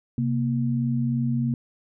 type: tone pair together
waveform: sine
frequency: 131.6 / 234.7 Hz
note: C3 / A#3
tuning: +10 / +12 cents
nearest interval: minor seventh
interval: 1002 cents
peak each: -24 dBFS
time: 0.18-1.54 s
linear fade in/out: 2 ms
effects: none